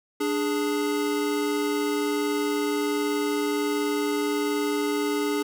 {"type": "tone pair together", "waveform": "square", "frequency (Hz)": [294, 415.3], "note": ["D4", "G#4"], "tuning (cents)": [2, 0], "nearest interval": "tritone", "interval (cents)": 598, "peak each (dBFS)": -27, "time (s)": [0.2, 5.43], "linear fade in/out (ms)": 10, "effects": []}